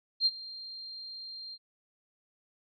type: tone with ADSR envelope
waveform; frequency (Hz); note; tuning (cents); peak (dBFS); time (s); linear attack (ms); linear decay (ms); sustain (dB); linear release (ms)
sine; 4186; C8; 0; -20; 0.2-1.58; 60; 39; -20; 46
effects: MP3 64 kbps